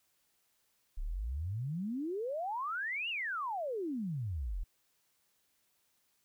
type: exponential two-way sweep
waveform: sine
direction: up then down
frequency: 30.87 to 2922 to 36.7 Hz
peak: -34 dBFS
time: 0.97-4.64 s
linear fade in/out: 10 ms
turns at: 3.09 s
effects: white hiss -75 dBFS RMS until 6.24 s